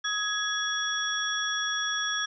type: tone cluster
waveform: sine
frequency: 1272 / 1668 / 3371 / 5630 Hz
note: D#6 / G#6 / G#7 / F8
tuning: +38 / +7 / +25 / +13 cents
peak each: -35 / -30 / -31 / -35 dBFS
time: 0.04-2.26 s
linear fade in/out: 10 ms
effects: none